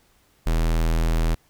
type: tone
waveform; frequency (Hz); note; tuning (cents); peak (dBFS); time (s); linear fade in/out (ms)
square; 40.78; E1; -18; -19; 0.46-1.35; 10
effects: pink hiss -61 dBFS RMS until 1.49 s